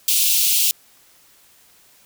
white high-pass noise, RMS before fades -17 dBFS, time 0.08-0.71 s, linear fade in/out 0 ms, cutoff 2600 Hz, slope 48 dB/octave, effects white hiss -53 dBFS RMS until 2.05 s

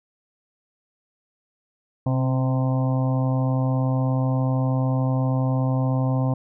harmonic tone with a mistuned harmonic, 129.8 Hz, C3, 13 cents flat, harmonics 1 / 2 / 4 / 5 / 6 / 7 / 8, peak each -20 / -26 / -32 / -34 / -36 / -37 / -38 dBFS, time 2.06-6.34 s, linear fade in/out 5 ms, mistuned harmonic 2, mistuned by +22 cents, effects none

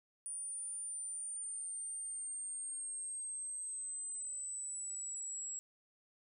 sine exponential sweep, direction down, 9397 to 7680 Hz, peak -40 dBFS, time 0.26-5.59 s, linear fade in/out 0 ms, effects none

